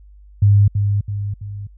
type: tone with echo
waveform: sine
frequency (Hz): 101.7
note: G#2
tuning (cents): -36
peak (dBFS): -8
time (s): 0.42-0.68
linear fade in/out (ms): 5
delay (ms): 330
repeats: 3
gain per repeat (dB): -6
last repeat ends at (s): 1.67
effects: added 50 Hz sine -41 dBFS peak until 1.77 s